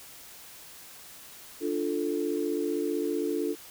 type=chord; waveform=sine; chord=D minor; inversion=none; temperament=equal; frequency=293.7 / 349.2 / 440 Hz; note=D4 / F4 / A4; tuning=0 / 0 / 0 cents; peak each=-31 dBFS; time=1.6-3.56 s; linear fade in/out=50 ms; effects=white hiss -48 dBFS RMS until 3.7 s